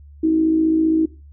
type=tone with amplitude modulation; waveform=sine; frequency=319.4 Hz; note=D#4; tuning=45 cents sharp; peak=-11 dBFS; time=0.23-1.06 s; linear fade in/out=10 ms; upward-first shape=sine; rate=55.2 Hz; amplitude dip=50%; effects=noise-tail reverb RT60 0.3 s tail -19 dB re dry + added 72 Hz sine -40 dBFS peak until 1.32 s